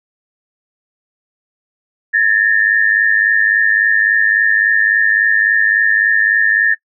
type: tone pair together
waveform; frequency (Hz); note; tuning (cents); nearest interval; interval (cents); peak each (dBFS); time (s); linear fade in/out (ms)
sine; 1710 / 1813.6; A6 / A#6; -50 / -48; minor second; 102; -12; 2.13-6.75; 20
effects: noise-tail reverb RT60 0.1 s tail -24 dB re dry